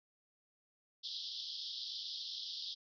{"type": "band-pass noise", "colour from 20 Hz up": "pink", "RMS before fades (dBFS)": -44, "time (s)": [1.03, 2.75], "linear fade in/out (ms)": 20, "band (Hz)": [3200, 5300], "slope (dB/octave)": 96, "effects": []}